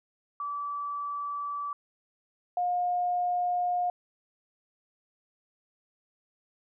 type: tone pair in turn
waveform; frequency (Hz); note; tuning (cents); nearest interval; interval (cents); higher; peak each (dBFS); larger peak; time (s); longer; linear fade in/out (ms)
sine; 1155 / 713.7; D6 / F5; -29 / +37; minor sixth; 834; first; -31 / -25; second; 0.4-1.73 / 2.57-3.9; neither; 2
effects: none

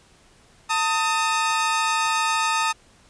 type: tone pair together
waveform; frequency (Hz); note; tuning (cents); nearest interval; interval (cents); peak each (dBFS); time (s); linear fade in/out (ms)
sawtooth; 898.2 / 1256; A5 / D#6; +35 / +16; tritone; 581; -19; 0.69-2.73; 20
effects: pink hiss -55 dBFS RMS until 3.09 s + resampled to 22050 Hz

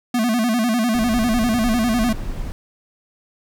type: tone with vibrato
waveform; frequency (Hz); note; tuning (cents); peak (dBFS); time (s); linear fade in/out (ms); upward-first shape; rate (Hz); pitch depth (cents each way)
square; 231.3; A#3; -13; -17; 0.14-2.13; 5; square; 10; 100
type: noise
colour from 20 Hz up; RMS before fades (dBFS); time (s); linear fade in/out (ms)
brown; -27; 0.95-2.52; 0
effects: none

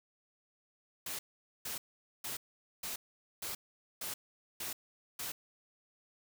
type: noise bursts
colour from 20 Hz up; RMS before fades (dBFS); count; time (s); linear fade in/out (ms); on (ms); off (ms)
white; -40; 8; 1.06-5.32; 5; 130; 460
effects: none

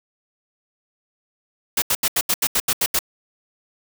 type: noise bursts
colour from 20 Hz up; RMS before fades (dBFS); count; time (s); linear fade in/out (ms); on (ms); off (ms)
white; -19; 10; 1.77-2.991; 5; 51; 79
effects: none

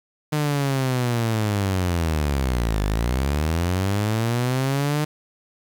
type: linear two-way sweep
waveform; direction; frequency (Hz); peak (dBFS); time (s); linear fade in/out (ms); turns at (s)
sawtooth; down then up; 152.5 to 49.47 to 152.5; -16; 0.32-5.05; 10; 2.84
effects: 8-bit

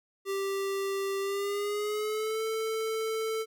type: tone with pitch glide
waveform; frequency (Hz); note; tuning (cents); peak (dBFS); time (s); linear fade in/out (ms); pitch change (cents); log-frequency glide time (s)
square; 392 to 442.6; G4 to A4; 0 to +10; -30; 0.25-3.46; 50; +210; 1.2-2.42
effects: none

